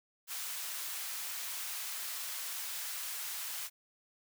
white high-pass noise, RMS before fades -40 dBFS, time 0.27-3.7 s, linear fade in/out 50 ms, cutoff 970 Hz, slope 12 dB/octave, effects none

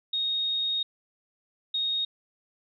sine tone pair in turn, 3729 / 3729 Hz, A#7 / A#7, 0 / 0 cents, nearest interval unison, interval 0 cents, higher neither, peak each -25 dBFS, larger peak neither, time 0.13-0.83 / 1.74-2.05 s, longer first, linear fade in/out 5 ms, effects none

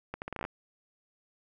accelerating click train, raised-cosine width 0.5 ms, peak -21 dBFS, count 10, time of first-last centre 0.14-0.451 s, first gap 79 ms, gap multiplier 0.77, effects none

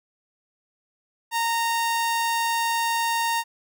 sawtooth tone, 924 Hz, A#5, 16 cents flat, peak -18 dBFS, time 1.31-3.44 s, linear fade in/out 50 ms, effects none

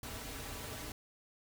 pink noise with comb filter, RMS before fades -44 dBFS, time 0.03-0.92 s, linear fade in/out 2 ms, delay 5.6 ms, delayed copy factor -0.7, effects none

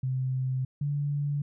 sine tone pair in turn, 130 / 144.29 Hz, C3 / D3, -11 / -30 cents, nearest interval major second, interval 181 cents, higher second, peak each -26 dBFS, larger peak neither, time 0.03-0.65 / 0.81-1.42 s, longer first, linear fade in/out 5 ms, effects none

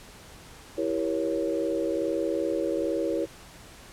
sine chord, E diminished seventh, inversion none, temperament equal with one note detuned, 329.6 / 392 / 473.5 / 554.4 Hz, E4 / G4 / Bb4 / Db5, 0 / 0 / +27 / 0 cents, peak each -29 / -32 / -31 / -30 dBFS, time 0.77-3.26 s, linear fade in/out 20 ms, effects pink hiss -48 dBFS RMS until 3.92 s + low-pass 11000 Hz 12 dB/octave

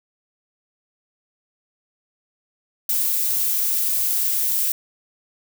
violet noise, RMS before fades -21 dBFS, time 2.89-4.72 s, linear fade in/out 2 ms, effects none

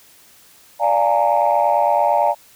sine chord, Bb dominant seventh, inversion first, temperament equal with one note detuned, 587.3 / 698.5 / 830.6 / 919.5 Hz, D5 / F5 / Ab5 / Bb5, 0 / 0 / 0 / -24 cents, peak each -18 dBFS, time 0.79-2.35 s, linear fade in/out 50 ms, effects tanh soft clip ceiling -6 dBFS + white hiss -49 dBFS RMS until 2.55 s

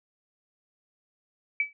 sine tone with exponential decay, 2297 Hz, D7, 39 cents flat, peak -19 dBFS, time 1.6-1.73 s, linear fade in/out 2 ms, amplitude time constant 28 ms, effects none

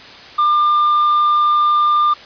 triangle tone, 1198 Hz, D6, 34 cents sharp, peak -9 dBFS, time 0.38-2.14 s, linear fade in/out 10 ms, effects white hiss -37 dBFS RMS until 2.25 s + resampled to 11025 Hz

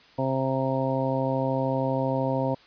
harmonic tone, 132.9 Hz, C3, 27 cents sharp, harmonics 1 / 2 / 3 / 4 / 5 / 6 / 7, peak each -29 / -29 / -36 / -28 / -32 / -39 / -32 dBFS, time 0.18-2.55 s, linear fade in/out 10 ms, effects white hiss -54 dBFS RMS until 2.66 s + resampled to 11025 Hz

